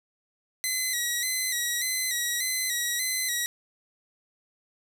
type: tone with vibrato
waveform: 10% pulse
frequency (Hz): 1975.5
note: B6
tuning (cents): 0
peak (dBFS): -17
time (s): 0.64-3.46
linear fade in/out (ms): 0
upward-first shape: square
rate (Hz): 1.7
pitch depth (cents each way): 53
effects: none

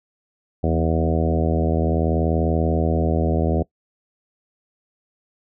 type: harmonic tone with a mistuned harmonic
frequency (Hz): 80.6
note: E2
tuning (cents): -38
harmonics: 1 / 2 / 3 / 4 / 5 / 6 / 7 / 8 / 9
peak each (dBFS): -21 / -24 / -26 / -27 / -28 / -29 / -29 / -30 / -31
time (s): 0.63-3.63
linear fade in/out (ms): 10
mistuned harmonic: 2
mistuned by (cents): +38
effects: noise-tail reverb RT60 0.1 s tail -22 dB re dry

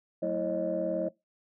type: tone cluster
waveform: sine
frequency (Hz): 184.1 / 223.1 / 327 / 542 / 621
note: F#3 / A3 / E4 / C#5 / D#5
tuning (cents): -8 / +24 / -14 / -39 / -3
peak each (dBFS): -36 / -40 / -34 / -31 / -31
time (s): 0.22-1.09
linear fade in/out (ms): 10
effects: noise-tail reverb RT60 0.2 s tail -22 dB re dry + tanh soft clip ceiling -19 dBFS

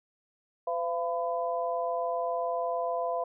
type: tone cluster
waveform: sine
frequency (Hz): 509 / 682 / 1005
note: C5 / F5 / B5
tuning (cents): -48 / -41 / +30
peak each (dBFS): -33 / -30 / -35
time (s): 0.67-3.24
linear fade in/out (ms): 5
effects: none

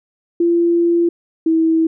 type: tone pair in turn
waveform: sine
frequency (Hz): 341.5 / 324.2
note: F4 / E4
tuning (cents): -39 / -29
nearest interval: minor second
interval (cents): 90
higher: first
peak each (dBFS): -11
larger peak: neither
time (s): 0.4-1.09 / 1.46-1.87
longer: first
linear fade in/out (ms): 5
effects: none

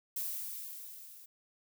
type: noise with level ramp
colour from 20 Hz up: violet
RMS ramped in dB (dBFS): -36 to -54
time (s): 0.16-1.26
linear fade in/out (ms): 5
effects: none

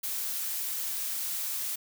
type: noise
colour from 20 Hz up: blue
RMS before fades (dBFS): -33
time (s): 0.03-1.76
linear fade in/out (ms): 10
effects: none

